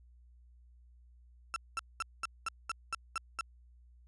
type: tone bursts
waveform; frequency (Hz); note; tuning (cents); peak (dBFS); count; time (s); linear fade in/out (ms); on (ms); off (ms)
35% pulse; 1340; E6; +28; -31; 9; 1.54-3.409; 0; 21; 210
effects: added 60 Hz sine -57 dBFS peak until 4.07 s + resampled to 24000 Hz